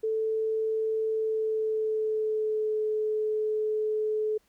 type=tone with pitch glide; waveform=sine; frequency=440 to 430 Hz; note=A4 to A4; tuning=0 to -40 cents; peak=-25 dBFS; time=0.03-4.38 s; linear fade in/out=10 ms; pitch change=-40 cents; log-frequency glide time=1.1-2.81 s; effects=pink hiss -68 dBFS RMS until 4.48 s